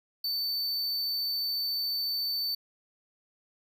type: tone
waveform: square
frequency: 4537 Hz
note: C#8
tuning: 39 cents sharp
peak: -29 dBFS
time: 0.24-2.55 s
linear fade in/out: 5 ms
effects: none